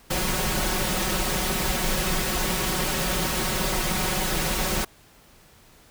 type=noise with comb filter; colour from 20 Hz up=pink; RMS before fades=-25 dBFS; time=0.1-4.85 s; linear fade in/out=10 ms; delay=5.4 ms; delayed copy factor=+0.9; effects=pink hiss -54 dBFS RMS until 5.9 s